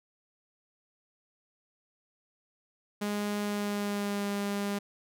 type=tone with pitch glide; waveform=sawtooth; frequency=206.4 to 202 Hz; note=G#3 to G#3; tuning=-10 to -48 cents; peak=-26 dBFS; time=3.01-4.79 s; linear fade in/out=10 ms; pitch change=-38 cents; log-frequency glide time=3.42-4.27 s; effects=none